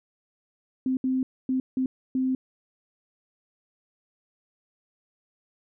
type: tone bursts at uneven times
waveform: sine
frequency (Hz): 259.7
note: C4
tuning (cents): -13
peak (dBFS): -22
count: 5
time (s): 0.86-0.97 / 1.04-1.23 / 1.49-1.6 / 1.77-1.86 / 2.15-2.35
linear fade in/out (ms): 2
effects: none